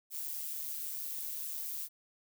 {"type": "noise with amplitude modulation", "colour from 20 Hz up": "violet", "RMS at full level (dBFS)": -37, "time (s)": [0.1, 1.89], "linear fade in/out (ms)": 50, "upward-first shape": "sine", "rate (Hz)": 150, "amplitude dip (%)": 55, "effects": []}